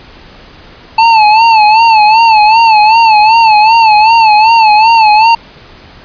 square tone with vibrato, 880 Hz, A5, in tune, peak -3 dBFS, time 0.98-5.35 s, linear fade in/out 5 ms, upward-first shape sine, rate 2.6 Hz, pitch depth 83 cents each way, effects pink hiss -35 dBFS RMS until 6.04 s + resampled to 11025 Hz

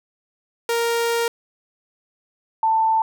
sawtooth / sine tone pair in turn, 466.3 / 888.2 Hz, A#4 / A5, +1 / +16 cents, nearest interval major seventh, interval 1115 cents, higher second, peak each -15 dBFS, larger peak neither, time 0.69-1.28 / 2.63-3.02 s, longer first, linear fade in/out 2 ms, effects none

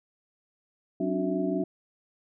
sine tone cluster, 186.3 / 272.6 / 297.3 / 367 / 657 Hz, F#3 / C#4 / D4 / F#4 / E5, +12 / -29 / +21 / -14 / -6 cents, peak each -32 / -32 / -30 / -31 / -34 dBFS, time 1-1.64 s, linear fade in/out 5 ms, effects none

